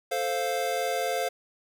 square chord, F major, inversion first, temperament equal, 440 / 523.3 / 698.5 Hz, A4 / C5 / F5, 0 / 0 / 0 cents, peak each -34 / -31 / -30 dBFS, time 0.11-1.29 s, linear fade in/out 10 ms, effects none

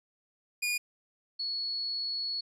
sawtooth / sine tone pair in turn, 2439 / 4379 Hz, D#7 / C#8, -35 / -22 cents, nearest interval minor seventh, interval 1013 cents, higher second, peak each -25 / -31 dBFS, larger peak first, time 0.62-0.78 / 1.39-2.41 s, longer second, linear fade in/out 10 ms, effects resampled to 32000 Hz

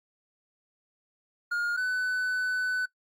triangle tone pair in turn, 1422 / 1500 Hz, F6 / F#6, +31 / +23 cents, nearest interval minor second, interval 92 cents, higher second, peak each -24 dBFS, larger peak neither, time 1.51-1.77 / 1.77-2.86 s, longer second, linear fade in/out 10 ms, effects noise-tail reverb RT60 0.1 s tail -21 dB re dry + Opus 48 kbps

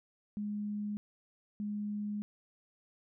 sine tone bursts at uneven times, 207.7 Hz, G#3, in tune, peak -34 dBFS, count 2, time 0.37-0.97 / 1.6-2.22 s, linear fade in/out 0 ms, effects none

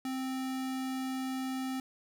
square tone, 261.6 Hz, C4, in tune, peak -34 dBFS, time 0.05-1.8 s, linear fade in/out 2 ms, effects none

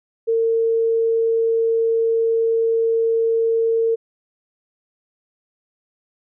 sine tone, 454.8 Hz, A#4, 43 cents flat, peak -15 dBFS, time 0.27-3.96 s, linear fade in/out 20 ms, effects none

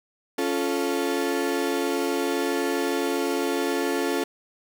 35% pulse chord, Db augmented, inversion none, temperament equal with one note detuned, 277.2 / 349.2 / 436.7 Hz, Db4 / F4 / A4, 0 / 0 / -13 cents, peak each -26 dBFS, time 0.38-4.24 s, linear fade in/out 5 ms, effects none

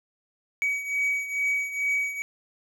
triangle beating tone pair, 2266 / 2268.3 Hz, C#7 / C#7, +37 / +39 cents, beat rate 2.3 Hz, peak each -24 / -29 dBFS, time 0.62-2.22 s, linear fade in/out 0 ms, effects none

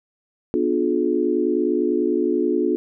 sine chord, B diminished seventh, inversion none, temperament just, 246.9 / 296.3 / 355.6 / 426.7 Hz, B3 / D4 / F4 / Ab4, 0 / +15 / +31 / +47 cents, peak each -25 / -23 / -21 / -24 dBFS, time 0.54-2.76 s, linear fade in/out 0 ms, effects none

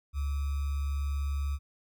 sine tone with sample-and-hold, 70.6 Hz, C#2, 32 cents sharp, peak -28 dBFS, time 0.13-1.59 s, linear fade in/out 50 ms, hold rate 1225 Hz, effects none

